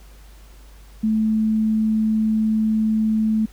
sine tone, 218.3 Hz, A3, 13 cents flat, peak -16 dBFS, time 1.03-3.46 s, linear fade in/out 10 ms, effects added 50 Hz sine -42 dBFS peak until 3.52 s + pink hiss -52 dBFS RMS until 3.52 s

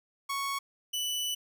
sawtooth tone pair in turn, 1108.7 / 2975 Hz, C#6 / F#7, 0 / +9 cents, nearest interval octave + perfect fourth, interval 1709 cents, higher second, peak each -27 dBFS, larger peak neither, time 0.29-0.59 / 0.93-1.35 s, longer second, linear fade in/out 10 ms, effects none

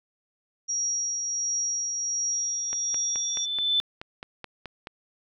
sine tone with tremolo, 5680 Hz, F8, 28 cents sharp, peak -24 dBFS, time 0.68-3.46 s, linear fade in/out 20 ms, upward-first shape triangle, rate 1.4 Hz, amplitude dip 35%
sine tone with exponential growth, 3520 Hz, A7, in tune, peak -19 dBFS, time 2.32-3.8 s, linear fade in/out 0 ms, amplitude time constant 320 ms
click train, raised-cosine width 0.3 ms, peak -21 dBFS, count 11, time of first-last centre 2.73-4.871 s, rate 4.67 Hz
effects none

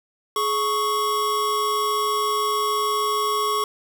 square tone pair together, 421.3 / 1108.7 Hz, G#4 / C#6, +25 / 0 cents, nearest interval octave + perfect fourth, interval 1675 cents, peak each -27 / -22 dBFS, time 0.36-3.64 s, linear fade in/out 2 ms, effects none

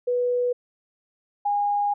sine tone pair in turn, 491.1 / 818.1 Hz, B4 / G#5, -10 / -26 cents, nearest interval major sixth, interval 884 cents, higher second, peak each -20 dBFS, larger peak neither, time 0.07-0.53 / 1.45-1.94 s, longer second, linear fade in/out 10 ms, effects none

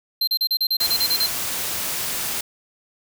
square tone bursts, 4142 Hz, C8, 18 cents flat, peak -18 dBFS, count 11, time 0.21-1.264 s, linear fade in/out 5 ms, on 64 ms, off 35 ms
white noise, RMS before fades -26 dBFS, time 0.8-2.41 s, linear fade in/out 5 ms
effects none

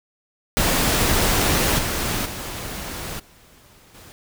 pink noise with level steps, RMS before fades -19 / -24 / -31 / -51 / -44 dBFS, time 0.57-4.12 s, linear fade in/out 0 ms, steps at 1.78 / 2.25 / 3.19 / 3.94 s, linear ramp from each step 10 ms, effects none

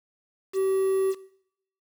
triangle tone with quantisation, 384.1 Hz, G4, 35 cents flat, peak -19 dBFS, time 0.53-1.15 s, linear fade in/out 50 ms, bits 7, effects noise-tail reverb RT60 0.7 s tail -18 dB re dry

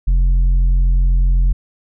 sine tone with tanh clipping, 43.97 Hz, F1, 13 cents sharp, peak -11 dBFS, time 0.07-1.53 s, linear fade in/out 10 ms, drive 5 dB, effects none

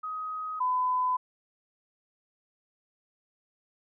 sine tone pair in turn, 1259 / 1006.8 Hz, D#6 / B5, +20 / +33 cents, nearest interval major third, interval 387 cents, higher first, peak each -32 / -24 dBFS, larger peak second, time 0.03-0.6 / 0.6-1.17 s, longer neither, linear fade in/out 10 ms, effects none

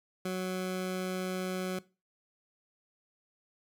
20% pulse tone, 185 Hz, F#3, in tune, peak -27 dBFS, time 0.25-1.79 s, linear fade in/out 5 ms, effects noise-tail reverb RT60 0.3 s tail -20 dB re dry

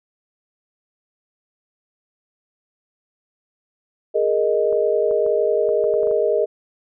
sine chord, Ab suspended second, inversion none, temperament equal, 415.3 / 466.2 / 622.3 Hz, Ab4 / Bb4 / Eb5, 0 / 0 / 0 cents, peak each -20 dBFS, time 4.14-6.46 s, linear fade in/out 20 ms
clicks, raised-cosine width 1 ms, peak -25 dBFS, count 9, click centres 4.727 / 5.111 / 5.264 / 5.69 / 5.841 / 5.939 / 6.032 / 6.072 / 6.112 s
effects none

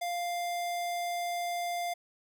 square tone, 698.5 Hz, F5, in tune, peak -32 dBFS, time 0.01-1.94 s, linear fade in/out 10 ms, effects none

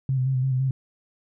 sine tone with vibrato, 130.81 Hz, C3, in tune, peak -20 dBFS, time 0.09-0.71 s, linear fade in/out 2 ms, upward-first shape square, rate 5.9 Hz, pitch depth 35 cents each way, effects none

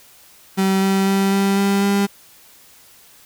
35% pulse tone with pitch steps, 192 / 193.56 / 195.13 / 196.71 / 198.31 / 199.92 Hz, G3 / G3 / G3 / G3 / G3 / G3, -36 / -22 / -8 / +6 / +20 / +34 cents, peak -13 dBFS, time 0.57-2.07 s, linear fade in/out 20 ms, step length 250 ms, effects white hiss -48 dBFS RMS until 3.25 s

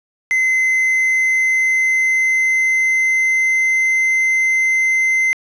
triangle tone with pitch glide, 2055 to 2069 Hz, C7 to C7, -32 to -20 cents, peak -11 dBFS, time 0.31-5.33 s, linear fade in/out 0 ms, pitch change +12 cents, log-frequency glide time 0.69-4.11 s, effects resampled to 22050 Hz + 8-bit

